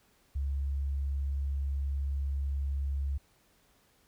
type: tone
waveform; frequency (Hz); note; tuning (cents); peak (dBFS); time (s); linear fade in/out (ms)
sine; 69.3; C#2; 0; -29; 0.35-3.18; 10
effects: pink hiss -67 dBFS RMS until 4.07 s